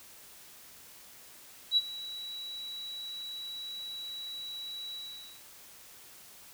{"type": "tone with ADSR envelope", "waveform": "sine", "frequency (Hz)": 3910, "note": "B7", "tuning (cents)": -18, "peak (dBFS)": -20, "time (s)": [1.71, 5.43], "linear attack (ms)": 58, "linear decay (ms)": 39, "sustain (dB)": -18, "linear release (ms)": 490, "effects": ["white hiss -53 dBFS RMS until 6.53 s"]}